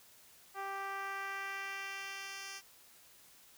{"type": "tone with band-pass filter sweep", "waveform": "10% pulse", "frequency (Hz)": 392, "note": "G4", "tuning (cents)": 0, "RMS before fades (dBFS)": -42, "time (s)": [0.54, 2.62], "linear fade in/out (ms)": 50, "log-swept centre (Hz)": [830, 5100], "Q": 1.1, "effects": ["white hiss -61 dBFS RMS until 3.57 s"]}